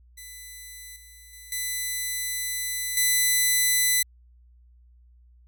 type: tone with level steps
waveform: 5% pulse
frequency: 2000 Hz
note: B6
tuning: 21 cents sharp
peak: -30 / -37 / -33 / -17 / -9 dBFS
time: 0.17-4.03 s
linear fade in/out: 10 ms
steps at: 0.96 / 1.33 / 1.52 / 2.97 s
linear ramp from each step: 2 ms
effects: added 60 Hz sine -52 dBFS peak until 5.47 s